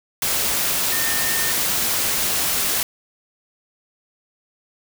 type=tone in noise; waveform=sine; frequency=1818 Hz; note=A#6; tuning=44 cents flat; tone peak=-27 dBFS; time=0.92-1.52 s; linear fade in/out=2 ms; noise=white; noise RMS=-21 dBFS; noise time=0.22-2.83 s; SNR=-9 dB; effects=none